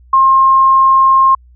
sine tone, 1066 Hz, C6, 32 cents sharp, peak -5 dBFS, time 0.13-1.35 s, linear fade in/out 5 ms, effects added 61 Hz sine -40 dBFS peak until 1.55 s

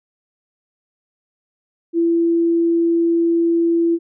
sine tone, 336.1 Hz, E4, 34 cents sharp, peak -13 dBFS, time 1.93-3.99 s, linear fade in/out 50 ms, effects none

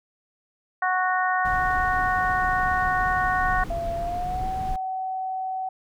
harmonic tone, 369.2 Hz, F#4, 4 cents flat, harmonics 2 / 3 / 4 / 5, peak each -24 / -26 / -27 / -28 dBFS, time 0.82-3.64 s, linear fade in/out 5 ms
brown noise, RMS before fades -32 dBFS, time 1.45-4.76 s, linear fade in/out 2 ms
sine tone with pitch glide, 680 to 754.5 Hz, F5 to F#5, -46 to +34 cents, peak -26 dBFS, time 3.7-5.69 s, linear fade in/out 5 ms, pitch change +180 cents, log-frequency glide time 3.96-4.47 s
effects none

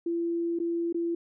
sine tone with dropouts, 338.7 Hz, E4, 47 cents sharp, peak -26 dBFS, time 0.06-1.15 s, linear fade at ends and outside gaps 5 ms, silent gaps 0.589-0.599 / 0.927-0.944 s, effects none

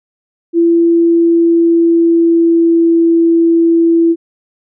sine tone with pitch glide, 337.3 to 333.4 Hz, E4 to E4, +40 to +20 cents, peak -6 dBFS, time 0.53-4.16 s, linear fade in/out 50 ms, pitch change -20 cents, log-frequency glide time 0.69-2.96 s, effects none

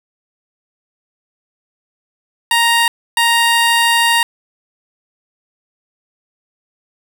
15% pulse tone bursts at uneven times, 933 Hz, A#5, 1 cent sharp, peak -4 dBFS, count 2, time 2.51-2.88 / 3.17-4.23 s, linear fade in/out 2 ms, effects none

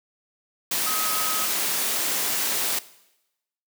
sine tone in noise, 1268 Hz, D#6, 32 cents sharp, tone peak -29 dBFS, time 0.86-1.45 s, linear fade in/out 5 ms, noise white, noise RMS -25 dBFS, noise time 0.71-2.79 s, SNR -7 dB, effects noise-tail reverb RT60 0.9 s tail -18 dB re dry + high-pass 200 Hz 12 dB/octave

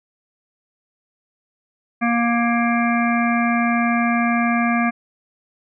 harmonic tone, 235.4 Hz, A#3, 17 cents sharp, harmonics 1 / 3 / 5 / 7 / 9 / 10, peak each -18 / -23 / -25 / -26 / -28 / -28 dBFS, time 2.01-4.91 s, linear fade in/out 20 ms, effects none

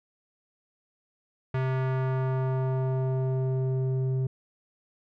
square tone with low-pass filter sweep, 130.81 Hz, C3, in tune, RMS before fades -27 dBFS, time 1.54-4.27 s, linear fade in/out 5 ms, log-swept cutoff 2000 to 300 Hz, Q 1.1, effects none

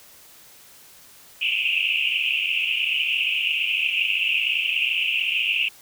pink band-pass noise, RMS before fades -23 dBFS, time 1.41-5.69 s, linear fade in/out 10 ms, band 2500 to 2900 Hz, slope 96 dB/octave, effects white hiss -49 dBFS RMS until 5.81 s

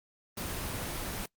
pink noise, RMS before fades -36 dBFS, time 0.37-1.26 s, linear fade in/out 5 ms, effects noise-tail reverb RT60 0.1 s tail -25 dB re dry + Opus 24 kbps

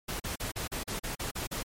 pink noise bursts, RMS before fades -35 dBFS, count 10, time 0.08-1.631 s, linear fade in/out 10 ms, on 120 ms, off 39 ms, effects MP3 64 kbps

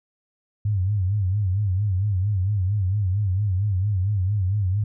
sine tone with vibrato, 98 Hz, G2, in tune, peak -19 dBFS, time 0.65-4.84 s, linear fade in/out 5 ms, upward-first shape sine, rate 4.4 Hz, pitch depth 140 cents each way, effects none

